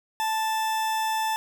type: tone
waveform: 40% pulse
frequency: 880 Hz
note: A5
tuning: in tune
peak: -23 dBFS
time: 0.2-1.36 s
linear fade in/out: 0 ms
effects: none